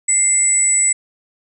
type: tone pair together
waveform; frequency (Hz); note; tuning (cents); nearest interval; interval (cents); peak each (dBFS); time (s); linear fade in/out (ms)
sine; 2093 / 7902; C7 / B8; 0 / 0; octave + major seventh; 2300; -23 / -12; 0.08-0.93; 10
effects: none